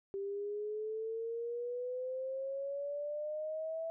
sine exponential sweep, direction up, 392 to 659.3 Hz, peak -36 dBFS, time 0.14-3.9 s, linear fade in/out 0 ms, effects none

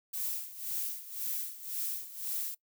violet noise with tremolo, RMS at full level -34 dBFS, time 0.13-2.55 s, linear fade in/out 10 ms, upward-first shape sine, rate 1.9 Hz, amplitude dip 80%, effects noise-tail reverb RT60 0.1 s tail -21 dB re dry

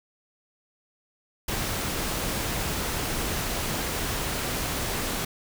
pink noise, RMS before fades -29 dBFS, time 1.48-5.25 s, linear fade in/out 5 ms, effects none

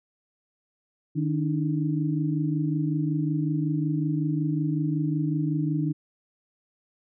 sine tone cluster, 153.4 / 288.4 / 313.8 Hz, D#3 / D4 / D#4, -24 / -31 / +15 cents, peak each -25 / -29 / -30 dBFS, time 1.15-5.93 s, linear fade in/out 20 ms, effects none

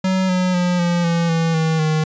square tone with pitch steps, 187.9 / 182.97 / 178.18 / 173.5 / 168.95 / 164.52 / 160.21 / 156.01 Hz, F#3 / F#3 / F3 / F3 / E3 / E3 / E3 / D#3, +27 / -19 / +35 / -11 / +43 / -3 / -49 / +5 cents, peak -16 dBFS, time 0.04-2.04 s, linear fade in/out 5 ms, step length 250 ms, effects resampled to 16000 Hz

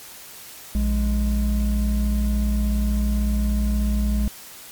triangle tone pair together, 58.22 / 207.7 Hz, A#1 / G#3, -2 / 0 cents, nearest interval octave + minor seventh, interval 2202 cents, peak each -17 / -22 dBFS, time 0.75-4.28 s, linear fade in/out 0 ms, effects white hiss -41 dBFS RMS until 4.71 s + MP3 96 kbps

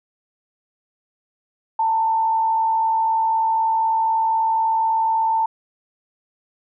sine tone with frequency modulation, 894 Hz, A5, 27 cents sharp, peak -16 dBFS, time 1.79-5.46 s, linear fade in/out 5 ms, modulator 56.2 Hz, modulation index 0.28, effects none

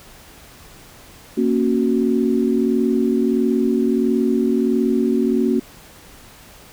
sine chord, F# major, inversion first, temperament equal with one note detuned, 233.1 / 274.6 / 370 Hz, A#3 / C#4 / F#4, 0 / -16 / 0 cents, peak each -18 / -20 / -20 dBFS, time 1.37-5.6 s, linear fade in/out 10 ms, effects pink hiss -44 dBFS RMS until 6.72 s

